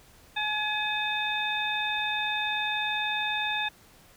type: harmonic tone with a mistuned harmonic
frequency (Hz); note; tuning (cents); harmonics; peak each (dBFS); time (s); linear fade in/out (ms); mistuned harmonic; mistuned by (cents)
847; G#5; +34; 1 / 2 / 3 / 4; -32 / -32 / -32 / -32; 0.36-3.69; 10; 4; +110
effects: pink hiss -56 dBFS RMS until 4.16 s